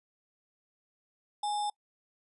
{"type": "tone with sample-and-hold", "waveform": "sine", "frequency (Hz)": 830.6, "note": "G#5", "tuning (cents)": 0, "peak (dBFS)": -29, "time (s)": [1.43, 1.7], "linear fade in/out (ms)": 5, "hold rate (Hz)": 4410, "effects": ["noise-tail reverb RT60 0.1 s tail -25 dB re dry", "resampled to 24000 Hz"]}